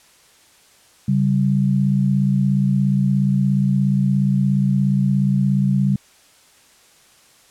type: tone pair together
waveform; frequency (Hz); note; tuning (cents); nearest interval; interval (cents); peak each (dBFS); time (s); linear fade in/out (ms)
sine; 137.6 / 194.6; C#3 / G3; -12 / -12; tritone; 600; -17; 1.08-5.96; 5
effects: white hiss -52 dBFS RMS until 7.5 s + low-pass 10000 Hz 12 dB/octave